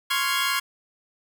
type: chord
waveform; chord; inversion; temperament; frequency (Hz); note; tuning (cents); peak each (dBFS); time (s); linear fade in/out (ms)
20% pulse; Db major seventh; third; equal; 1046.5 / 1108.7 / 1396.9 / 1661.2; C6 / Db6 / F6 / Ab6; 0 / 0 / 0 / 0; -23; 0.1-0.6; 10
effects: 8-bit